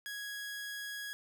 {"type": "tone", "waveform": "sawtooth", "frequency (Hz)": 1661.2, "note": "G#6", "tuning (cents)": 0, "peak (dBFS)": -36, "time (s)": [0.06, 1.13], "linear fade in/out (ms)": 0, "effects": []}